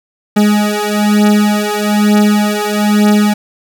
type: beating tone pair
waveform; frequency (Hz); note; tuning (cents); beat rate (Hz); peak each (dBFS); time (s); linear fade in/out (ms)
40% pulse; 208.2 / 209.3; G#3 / G#3; +5 / +14; 1.1; -11; 0.36-3.34; 10
effects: none